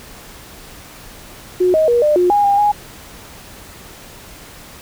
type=tone with pitch steps; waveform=sine; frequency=363.6 / 629 / 477.6 / 599 / 357.5 / 820 / 804 / 828 Hz; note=F#4 / D#5 / A#4 / D5 / F4 / G#5 / G5 / G#5; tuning=-30 / +19 / +42 / +34 / +41 / -22 / +44 / -5 cents; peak=-10 dBFS; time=1.6-2.72 s; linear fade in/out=10 ms; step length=140 ms; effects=pink hiss -38 dBFS RMS until 4.81 s